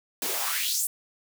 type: noise with high-pass filter sweep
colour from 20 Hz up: white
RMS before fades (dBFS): -28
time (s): 0.22-0.87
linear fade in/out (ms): 2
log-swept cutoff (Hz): 250 to 10000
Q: 3.1
effects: none